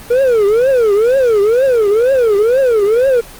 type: tone with vibrato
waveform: triangle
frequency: 466.2 Hz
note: A#4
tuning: in tune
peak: -6 dBFS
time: 0.1-3.21 s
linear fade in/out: 10 ms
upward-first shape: triangle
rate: 2.1 Hz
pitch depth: 300 cents each way
effects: pink hiss -34 dBFS RMS until 3.39 s + Opus 24 kbps